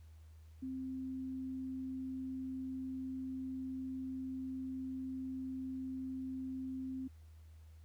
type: tone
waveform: sine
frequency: 261.6 Hz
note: C4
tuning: in tune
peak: -39 dBFS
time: 0.62-7.08 s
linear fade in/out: 10 ms
effects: added 79 Hz sine -54 dBFS peak until 7.84 s + pink hiss -73 dBFS RMS until 7.84 s